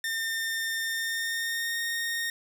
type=tone with pitch glide; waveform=sawtooth; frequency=1810 to 1848 Hz; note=A6 to A#6; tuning=+48 to -16 cents; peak=-25 dBFS; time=0.04-2.3 s; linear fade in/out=2 ms; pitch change=+36 cents; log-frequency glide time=0.83-1.81 s; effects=none